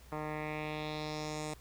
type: tone with low-pass filter sweep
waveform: 10% pulse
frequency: 152.8 Hz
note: D#3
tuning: 31 cents flat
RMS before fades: -39 dBFS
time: 0.12-1.54 s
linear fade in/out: 2 ms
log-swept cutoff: 1400 to 8500 Hz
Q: 2.4
effects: added 60 Hz sine -54 dBFS peak until 1.6 s + pink hiss -60 dBFS RMS until 1.6 s